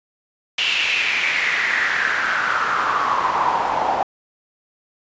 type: noise with band-pass filter sweep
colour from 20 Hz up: pink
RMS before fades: -20 dBFS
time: 0.58-4.03 s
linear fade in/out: 2 ms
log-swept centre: 2900 to 790 Hz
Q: 5.2
effects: resampled to 16000 Hz